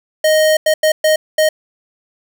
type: tone bursts at uneven times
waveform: square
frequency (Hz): 622.3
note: D#5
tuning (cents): 0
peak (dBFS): -10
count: 5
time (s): 0.24-0.57 / 0.66-0.74 / 0.83-0.92 / 1.04-1.16 / 1.38-1.49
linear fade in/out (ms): 5
effects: none